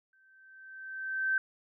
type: tone with exponential growth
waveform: sine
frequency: 1550 Hz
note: G6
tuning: 20 cents flat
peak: -24 dBFS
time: 0.13-1.38 s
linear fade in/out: 2 ms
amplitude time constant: 270 ms
effects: none